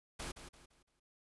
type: noise with echo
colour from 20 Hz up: pink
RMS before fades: -43 dBFS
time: 0.19-0.32 s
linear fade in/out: 10 ms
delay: 170 ms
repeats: 4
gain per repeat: -9 dB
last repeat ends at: 1 s
effects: resampled to 24000 Hz